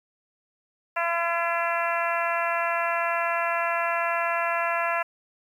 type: harmonic tone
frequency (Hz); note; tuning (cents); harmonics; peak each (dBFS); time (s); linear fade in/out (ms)
339; E4; +49; 2 / 3 / 4 / 5 / 6 / 7 / 8; -28 / -29 / -30 / -31 / -35 / -35 / -34; 0.96-5.03; 10
effects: 9-bit